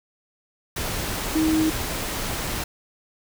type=tone in noise; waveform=sine; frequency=315.4 Hz; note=D#4; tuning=24 cents sharp; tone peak=-18 dBFS; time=1.35-1.7 s; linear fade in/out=5 ms; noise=pink; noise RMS=-28 dBFS; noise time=0.76-2.64 s; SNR=+7 dB; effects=none